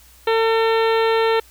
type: harmonic tone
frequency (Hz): 450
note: A4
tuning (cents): +39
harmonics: 1 / 2 / 3 / 4 / 5 / 6 / 7 / 8 / 9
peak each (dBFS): -16 / -22 / -26 / -28 / -30 / -32 / -33 / -34 / -35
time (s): 0.27-1.4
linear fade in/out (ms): 5
effects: added 60 Hz sine -50 dBFS peak until 1.5 s + white hiss -50 dBFS RMS until 1.5 s